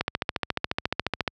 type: click train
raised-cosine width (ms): 0.3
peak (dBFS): -8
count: 19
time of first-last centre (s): 0.01-1.278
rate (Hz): 14.2
effects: high-pass 60 Hz 12 dB/octave